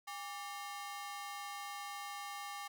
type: ring-modulated tone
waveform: sawtooth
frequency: 987.8 Hz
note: B5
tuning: in tune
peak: -36 dBFS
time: 0.07-2.68 s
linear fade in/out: 10 ms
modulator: 177 Hz
effects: none